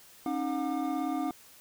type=tone cluster; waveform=triangle; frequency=271.3 / 308.3 / 722 / 1198 Hz; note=C#4 / D#4 / F#5 / D6; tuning=-37 / -16 / -43 / +34 cents; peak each=-31 / -31 / -33 / -40 dBFS; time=0.26-1.31 s; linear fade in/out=2 ms; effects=white hiss -55 dBFS RMS until 1.6 s